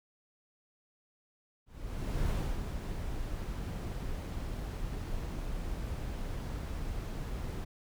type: noise with ADSR envelope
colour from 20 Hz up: brown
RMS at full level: -31 dBFS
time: 1.66-7.65 s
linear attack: 630 ms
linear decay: 310 ms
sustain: -6 dB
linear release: 15 ms
effects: none